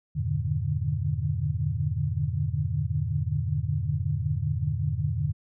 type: tone cluster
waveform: sine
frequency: 85 / 101.3 / 120.5 / 144.8 / 150.1 Hz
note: F2 / G#2 / B2 / D3 / D3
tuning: -46 / -43 / -42 / -24 / +38 cents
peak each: -31 dBFS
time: 0.15-5.33 s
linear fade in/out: 20 ms
effects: none